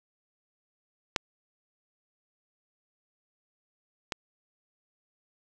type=clicks; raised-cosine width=0.2 ms; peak=-7 / -13 dBFS; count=2; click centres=1.162 / 4.122 s; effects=none